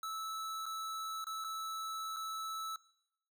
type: tone with dropouts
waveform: square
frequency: 1309 Hz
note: E6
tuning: 13 cents flat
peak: -39 dBFS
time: 0.03-2.76 s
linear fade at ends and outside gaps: 2 ms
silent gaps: 0.657-0.663 / 1.243-1.268 / 1.441-1.445 / 2.163-2.167 s
effects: noise-tail reverb RT60 0.8 s tail -21 dB re dry